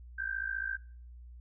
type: tone with amplitude modulation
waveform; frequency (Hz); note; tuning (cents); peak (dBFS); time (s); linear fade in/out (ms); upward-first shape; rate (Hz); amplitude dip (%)
sine; 1568; G6; 0; -29; 0.18-0.77; 10; sine; 54.8; 85
effects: noise-tail reverb RT60 0.4 s tail -20 dB re dry + added 60 Hz sine -47 dBFS peak until 1.4 s